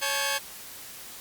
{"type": "tone cluster", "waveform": "10% pulse", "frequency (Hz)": [554, 858, 1583], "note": ["C#5", "A5", "G6"], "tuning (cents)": [-1, -44, 17], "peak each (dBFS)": -22, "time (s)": [0.01, 0.39], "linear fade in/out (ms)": 20, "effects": ["white hiss -43 dBFS RMS until 1.2 s", "Opus 48 kbps"]}